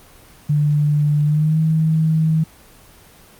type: tone with pitch glide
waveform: sine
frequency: 148.1 to 158.73 Hz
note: D3 to D#3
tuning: +15 to +35 cents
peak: -13 dBFS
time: 0.49-2.44 s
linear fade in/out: 10 ms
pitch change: +120 cents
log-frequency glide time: 1.24-1.59 s
effects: pink hiss -46 dBFS RMS until 3.39 s + Opus 24 kbps